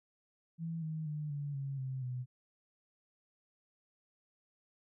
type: tone with pitch steps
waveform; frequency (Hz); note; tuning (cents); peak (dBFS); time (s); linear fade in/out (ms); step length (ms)
sine; 164.81 / 157.55 / 150.61 / 143.97 / 137.63 / 131.57 / 125.77; E3 / D#3 / D3 / D3 / C#3 / C3 / B2; 0 / +22 / +44 / -34 / -12 / +10 / +32; -36; 0.58-2.26; 50; 240
effects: none

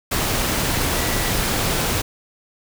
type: tone in noise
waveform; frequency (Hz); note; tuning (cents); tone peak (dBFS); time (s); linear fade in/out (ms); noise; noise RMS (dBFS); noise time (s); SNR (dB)
sine; 1956; B6; -17; -32; 0.95-1.31; 10; pink; -21; 0.11-2.02; -14
effects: none

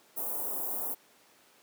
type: band-stop noise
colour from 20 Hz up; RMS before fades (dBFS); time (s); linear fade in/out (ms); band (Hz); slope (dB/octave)
white; -34; 0.16-0.95; 20; 940 to 11000; 24
effects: pink hiss -61 dBFS RMS until 1.62 s + high-pass 300 Hz 12 dB/octave

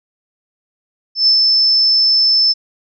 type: tone with ADSR envelope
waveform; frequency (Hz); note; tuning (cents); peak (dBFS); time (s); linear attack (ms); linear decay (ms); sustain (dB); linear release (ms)
sine; 5274; E8; 0; -7; 1.15-2.54; 120; 94; -2; 28
effects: none

